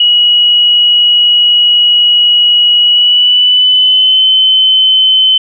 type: tone with pitch glide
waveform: sine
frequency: 2912 to 3060 Hz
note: F#7 to G7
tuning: -28 to -42 cents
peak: -4 dBFS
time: 0-5.38 s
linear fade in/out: 5 ms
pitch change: +86 cents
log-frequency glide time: 2.8-4.24 s
effects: none